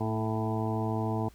harmonic tone with a mistuned harmonic, 110 Hz, A2, in tune, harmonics 1 / 2 / 3 / 4 / 6 / 7 / 8 / 9, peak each -31 / -34 / -36 / -37 / -39 / -39 / -40 / -41 dBFS, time 0-1.29 s, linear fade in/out 10 ms, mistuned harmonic 2, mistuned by +25 cents, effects added 60 Hz sine -56 dBFS peak until 1.34 s + pink hiss -60 dBFS RMS until 1.34 s

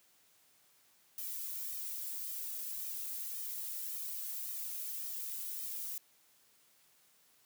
violet noise with flanger, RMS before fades -41 dBFS, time 1.18-5.98 s, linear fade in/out 2 ms, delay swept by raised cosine 1.6 to 2.43 ms, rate 1.8 Hz, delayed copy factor +0.9, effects white hiss -68 dBFS RMS until 7.45 s + high-pass 100 Hz 12 dB/octave

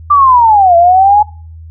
sine linear two-way sweep, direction down then up, 1186 to 673 to 849 Hz, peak -3 dBFS, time 0.1-1.23 s, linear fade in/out 10 ms, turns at 0.76 s, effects noise-tail reverb RT60 0.4 s tail -21 dB re dry + added 81 Hz sine -28 dBFS peak until 1.7 s

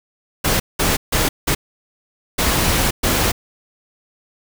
pink noise bursts at uneven times, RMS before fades -17 dBFS, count 6, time 0.44-0.6 / 0.79-0.97 / 1.12-1.29 / 1.47-1.55 / 2.38-2.91 / 3.03-3.32 s, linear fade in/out 10 ms, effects none

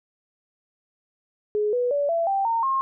sine tone with pitch steps, 420 / 490.9 / 573.7 / 670.6 / 783.7 / 916 / 1070.6 Hz, G#4 / B4 / D5 / E5 / G5 / A#5 / C6, +19 / -10 / -41 / +30 / -1 / -31 / +39 cents, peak -20 dBFS, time 1.55-2.81 s, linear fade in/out 0 ms, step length 180 ms, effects none

